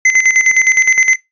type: tone with tremolo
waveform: square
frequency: 2051 Hz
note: C7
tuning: 35 cents flat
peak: -6 dBFS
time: 0.05-1.16 s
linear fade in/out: 5 ms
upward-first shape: square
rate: 9.7 Hz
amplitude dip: 65%
effects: noise-tail reverb RT60 0.2 s tail -22 dB re dry + resampled to 16000 Hz